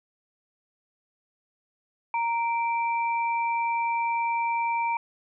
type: tone pair together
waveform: sine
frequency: 930 / 2341 Hz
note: A#5 / D7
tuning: -4 / -6 cents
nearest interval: octave + major third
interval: 1598 cents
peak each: -24 / -32 dBFS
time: 2.14-4.97 s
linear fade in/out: 2 ms
effects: none